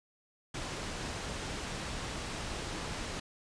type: low-pass noise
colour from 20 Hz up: pink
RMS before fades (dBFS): -39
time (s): 0.54-3.2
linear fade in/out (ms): 5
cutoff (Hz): 7900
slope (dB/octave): 12
effects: resampled to 22050 Hz